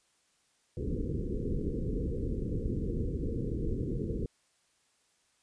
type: low-pass noise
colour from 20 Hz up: pink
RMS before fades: -33 dBFS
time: 0.77-4.26 s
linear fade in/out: 2 ms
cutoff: 490 Hz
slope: 96 dB/octave
effects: white hiss -71 dBFS RMS until 5.42 s + resampled to 22050 Hz